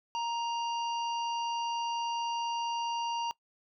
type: harmonic tone with a mistuned harmonic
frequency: 935 Hz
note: A#5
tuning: 5 cents sharp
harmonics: 1 / 3 / 5 / 6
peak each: -31 / -39 / -47 / -49 dBFS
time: 0.15-3.31 s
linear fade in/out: 0 ms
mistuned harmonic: 6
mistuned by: +60 cents
effects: noise-tail reverb RT60 0.1 s tail -21 dB re dry